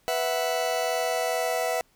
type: chord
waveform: 40% pulse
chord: B suspended fourth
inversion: none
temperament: just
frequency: 493.9 / 658.5 / 740.8 Hz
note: B4 / E5 / F#5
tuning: 0 / -2 / +2 cents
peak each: -29 / -27 / -29 dBFS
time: 0.08-1.81 s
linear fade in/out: 0 ms
effects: pink hiss -64 dBFS RMS until 1.95 s